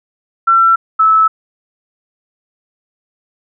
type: tone pair in turn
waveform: sine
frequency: 1349 / 1305.3 Hz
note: E6 / E6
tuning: +40 / -17 cents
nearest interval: minor second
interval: 57 cents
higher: first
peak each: -6 dBFS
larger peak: neither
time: 0.47-0.76 / 0.99-1.28 s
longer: neither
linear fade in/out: 10 ms
effects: none